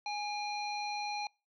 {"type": "harmonic tone with a mistuned harmonic", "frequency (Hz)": 828, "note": "G#5", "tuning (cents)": -5, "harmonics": [1, 3, 5, 7], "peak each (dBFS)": [-36, -41, -42, -51], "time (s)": [0.06, 1.27], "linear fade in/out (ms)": 2, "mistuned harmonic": 3, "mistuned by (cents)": -48, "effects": ["noise-tail reverb RT60 0.3 s tail -26 dB re dry"]}